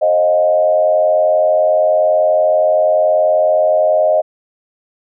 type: tone with frequency modulation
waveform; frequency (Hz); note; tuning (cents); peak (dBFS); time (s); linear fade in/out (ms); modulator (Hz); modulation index
sine; 622.3; D#5; 0; -9; 0.01-4.22; 20; 89.5; 0.74
effects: none